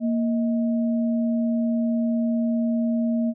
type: tone pair together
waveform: sine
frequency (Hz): 232.5 / 632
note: A#3 / D#5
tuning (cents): -4 / +27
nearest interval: octave + perfect fourth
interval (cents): 1731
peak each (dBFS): -20 / -31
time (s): 0-3.34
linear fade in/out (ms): 50
effects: none